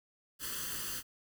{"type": "noise with comb filter", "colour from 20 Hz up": "white", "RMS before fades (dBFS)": -39, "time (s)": [0.39, 1.03], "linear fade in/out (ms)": 50, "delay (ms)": 0.65, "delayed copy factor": 0.8, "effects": []}